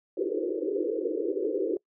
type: band-pass noise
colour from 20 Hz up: pink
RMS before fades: -29 dBFS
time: 0.17-1.77 s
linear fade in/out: 2 ms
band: 310 to 510 Hz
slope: 96 dB/octave
effects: noise-tail reverb RT60 0.1 s tail -24 dB re dry